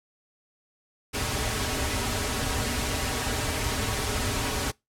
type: noise with comb filter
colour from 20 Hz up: pink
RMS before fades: -28 dBFS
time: 1.13-4.72 s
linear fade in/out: 20 ms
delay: 5.8 ms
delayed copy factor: -0.75
effects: noise-tail reverb RT60 0.2 s tail -24 dB re dry + low-pass 11000 Hz 12 dB/octave